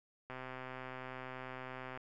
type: click train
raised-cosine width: 0.5 ms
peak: -30 dBFS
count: 217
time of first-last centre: 0.3-1.974 s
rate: 129 Hz
effects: none